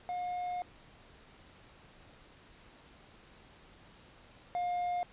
triangle tone pair in turn, 717 / 710.4 Hz, F5 / F5, +45 / +29 cents, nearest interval unison, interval 16 cents, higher first, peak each -32 / -29 dBFS, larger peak second, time 0.09-0.62 / 4.55-5.03 s, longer first, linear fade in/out 0 ms, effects pink hiss -58 dBFS RMS until 5.12 s + resampled to 8000 Hz

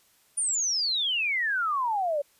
sine exponential sweep, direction down, 9530 to 554.4 Hz, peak -24 dBFS, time 0.37-2.22 s, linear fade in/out 10 ms, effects white hiss -63 dBFS RMS until 2.39 s + resampled to 32000 Hz

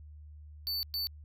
square tone bursts at uneven times, 4500 Hz, C#8, 25 cents sharp, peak -32 dBFS, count 2, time 0.67-0.83 / 0.94-1.07 s, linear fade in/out 0 ms, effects added 75 Hz sine -47 dBFS peak until 1.24 s

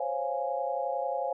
sine chord, Db major seventh, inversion third, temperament equal, 523.3 / 554.4 / 698.5 / 830.6 Hz, C5 / Db5 / F5 / Ab5, 0 / 0 / 0 / 0 cents, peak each -34 dBFS, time 0-1.33 s, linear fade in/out 5 ms, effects none

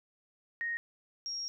sine tone pair in turn, 1864.7 / 5588 Hz, A#6 / F8, 0 / 0 cents, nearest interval octave + perfect fifth, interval 1900 cents, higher second, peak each -32 / -35 dBFS, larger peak first, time 0.61-0.77 / 1.26-1.48 s, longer second, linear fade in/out 0 ms, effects none

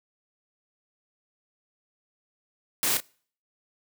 white noise with echo, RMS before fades -25 dBFS, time 2.83-2.97 s, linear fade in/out 0 ms, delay 32 ms, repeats 1, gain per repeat -9 dB, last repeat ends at 3.002 s, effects noise-tail reverb RT60 0.5 s tail -26 dB re dry + high-pass 100 Hz 12 dB/octave

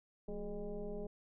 sine tone with frequency modulation, 217.3 Hz, A3, 21 cents flat, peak -39 dBFS, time 0.28-1.07 s, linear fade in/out 5 ms, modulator 197 Hz, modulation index 1.8, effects none

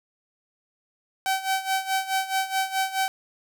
sawtooth tone with tremolo, 767 Hz, G5, 38 cents flat, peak -17 dBFS, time 1.26-3.08 s, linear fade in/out 0 ms, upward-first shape sine, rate 4.7 Hz, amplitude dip 80%, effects none

